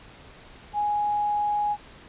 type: tone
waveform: sine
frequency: 830.6 Hz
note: G#5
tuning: in tune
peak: -22 dBFS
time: 0.73-1.77 s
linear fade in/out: 50 ms
effects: pink hiss -48 dBFS RMS until 2.08 s + resampled to 8000 Hz